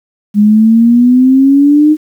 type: exponential sweep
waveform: sine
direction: up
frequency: 204.5 to 310 Hz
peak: -3 dBFS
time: 0.34-1.97 s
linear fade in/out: 50 ms
effects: 7-bit